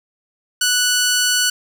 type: tone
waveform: 10% pulse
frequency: 1480 Hz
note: F#6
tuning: in tune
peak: -6 dBFS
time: 0.61-1.5 s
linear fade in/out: 5 ms
effects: none